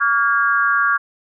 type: tone cluster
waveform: sine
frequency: 1141 / 1405 / 1632 Hz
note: C#6 / F6 / G#6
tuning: +50 / +10 / -31 cents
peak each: -18 dBFS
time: 0-0.98 s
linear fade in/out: 20 ms
effects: none